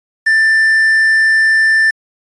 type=tone with quantisation; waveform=triangle; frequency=1776 Hz; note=A6; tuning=16 cents sharp; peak=-6 dBFS; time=0.26-1.91 s; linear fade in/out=10 ms; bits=6; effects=resampled to 22050 Hz